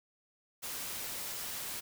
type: noise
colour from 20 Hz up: white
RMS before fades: -40 dBFS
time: 0.62-1.81 s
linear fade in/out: 20 ms
effects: none